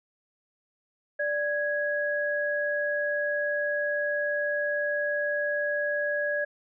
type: tone pair together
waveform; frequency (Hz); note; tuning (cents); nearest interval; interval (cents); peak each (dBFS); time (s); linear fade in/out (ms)
sine; 587.3 / 1661.2; D5 / G#6; 0 / 0; octave + tritone; 1800; -28; 1.19-6.45; 10
effects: none